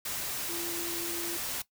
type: tone in noise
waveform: sine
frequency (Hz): 341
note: F4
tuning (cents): -41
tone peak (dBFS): -38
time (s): 0.49-1.37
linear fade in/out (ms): 5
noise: white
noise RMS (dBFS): -35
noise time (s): 0.05-1.62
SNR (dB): -6
effects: noise-tail reverb RT60 0.1 s tail -17 dB re dry